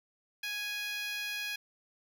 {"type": "tone with high-pass filter", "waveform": "10% pulse", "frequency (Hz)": 830.6, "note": "G#5", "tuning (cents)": 0, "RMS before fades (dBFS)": -37, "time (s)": [0.43, 1.56], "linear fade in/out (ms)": 5, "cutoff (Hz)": 2000, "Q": 2.3, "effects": []}